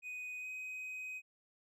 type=tone with pitch glide; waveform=triangle; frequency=2494 to 2516 Hz; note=D#7 to D#7; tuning=+3 to +19 cents; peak=-40 dBFS; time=0.02-1.22 s; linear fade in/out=50 ms; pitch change=+16 cents; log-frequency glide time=0.39-0.47 s; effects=none